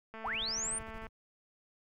click train, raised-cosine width 0.5 ms, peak -32 dBFS, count 207, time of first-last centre 0.14-1.068 s, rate 222 Hz
sine linear sweep, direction up, 587.3 to 9397 Hz, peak -33 dBFS, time 0.24-0.79 s, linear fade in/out 10 ms
brown noise with tremolo, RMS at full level -48 dBFS, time 0.25-1.09 s, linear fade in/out 10 ms, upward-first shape square, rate 13 Hz, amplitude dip 75%
effects none

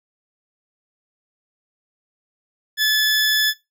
20% pulse tone, 1727 Hz, A6, 33 cents flat, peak -10 dBFS, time 2.77-3.54 s, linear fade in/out 50 ms, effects noise-tail reverb RT60 0.2 s tail -17 dB re dry

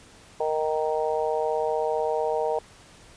harmonic tone, 155.56 Hz, D#3, in tune, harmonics 3 / 4 / 5 / 6, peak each -26 / -28 / -30 / -32 dBFS, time 0.4-2.59 s, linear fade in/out 5 ms, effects pink hiss -51 dBFS RMS until 3.16 s + resampled to 22050 Hz

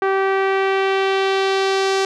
sawtooth tone with low-pass filter sweep, 386.9 Hz, G4, 23 cents flat, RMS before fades -18 dBFS, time 0.02-2.05 s, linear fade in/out 2 ms, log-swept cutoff 1600 to 5900 Hz, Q 1.4, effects none

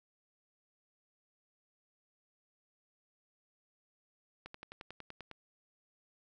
slowing click train, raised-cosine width 0.3 ms, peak -30 dBFS, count 10, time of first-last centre 4.46-5.313 s, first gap 84 ms, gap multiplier 1.03, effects none

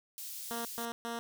white high-pass noise, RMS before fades -43 dBFS, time 0.18-0.85 s, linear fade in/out 0 ms, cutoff 4200 Hz, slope 12 dB/octave
10% pulse tone bursts, 233.1 Hz, A#3, in tune, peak -28 dBFS, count 3, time 0.51-1.19 s, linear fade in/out 0 ms, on 140 ms, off 130 ms
effects none

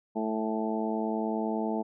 harmonic tone with a mistuned harmonic, 110 Hz, A2, in tune, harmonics 2 / 3 / 4 / 5 / 6 / 7 / 8, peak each -31 / -35 / -35 / -44 / -36 / -40 / -37 dBFS, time 0.15-1.83 s, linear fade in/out 20 ms, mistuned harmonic 8, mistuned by -18 cents, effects none

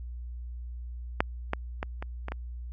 clicks, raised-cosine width 0.5 ms, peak -7 / -12 / -16 / -21 / -20 / -19 dBFS, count 6, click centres 1.205 / 1.534 / 1.829 / 2.025 / 2.284 / 2.32 s, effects added 60 Hz sine -36 dBFS peak until 2.72 s

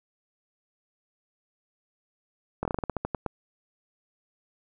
slowing click train, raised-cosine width 1 ms, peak -14 dBFS, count 12, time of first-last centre 2.63-3.263 s, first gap 22 ms, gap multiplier 1.18, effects none

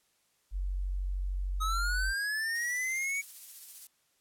sine tone, 46.64 Hz, F#1, 15 cents sharp, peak -30 dBFS, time 0.51-2.14 s, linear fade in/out 50 ms
square linear sweep, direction up, 1259 to 2264 Hz, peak -31 dBFS, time 1.6-3.22 s, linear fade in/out 20 ms
violet noise with tremolo, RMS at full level -42 dBFS, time 2.55-3.87 s, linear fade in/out 2 ms, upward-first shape sine, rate 15 Hz, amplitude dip 30%
effects white hiss -72 dBFS RMS until 4.2 s + low-pass 12000 Hz 12 dB/octave

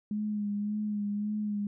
sine tone with vibrato, 208.1 Hz, G#3, 4 cents sharp, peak -29 dBFS, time 0.11-1.67 s, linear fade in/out 2 ms, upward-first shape sine, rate 1.8 Hz, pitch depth 32 cents each way, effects none

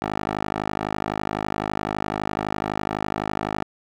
10% pulse tone with band-pass filter, 51.91 Hz, G#1, in tune, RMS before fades -27 dBFS, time 0.02-3.63 s, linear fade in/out 0 ms, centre 840 Hz, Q 0.81, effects none

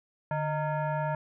sine tone with frequency modulation, 149.1 Hz, D3, 27 cents sharp, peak -27 dBFS, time 0.31-1.15 s, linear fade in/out 2 ms, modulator 770 Hz, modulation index 1.3, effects none

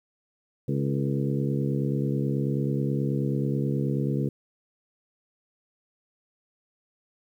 harmonic tone with a mistuned harmonic, 69.3 Hz, C#2, in tune, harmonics 2 / 3 / 4 / 5 / 6 / 7, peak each -26 / -30 / -32 / -34 / -36 / -37 dBFS, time 0.68-4.29 s, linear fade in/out 5 ms, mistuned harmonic 6, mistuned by +46 cents, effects 10-bit

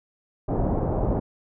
pink low-pass noise, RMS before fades -24 dBFS, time 0.48-1.2 s, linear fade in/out 10 ms, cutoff 790 Hz, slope 24 dB/octave, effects none

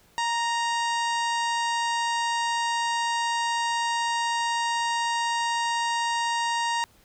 harmonic tone with a mistuned harmonic, 936 Hz, A#5, 7 cents sharp, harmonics 1 / 2 / 3 / 4 / 5 / 6 / 7 / 8 / 9, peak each -25 / -31 / -35 / -37 / -39 / -41 / -42 / -43 / -44 dBFS, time 0.18-6.84 s, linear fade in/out 0 ms, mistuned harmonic 2, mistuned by -15 cents, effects pink hiss -59 dBFS RMS until 7.04 s

